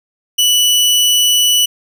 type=tone; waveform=sawtooth; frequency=2960 Hz; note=F#7; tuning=in tune; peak=-6 dBFS; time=0.38-1.66 s; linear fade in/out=10 ms; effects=none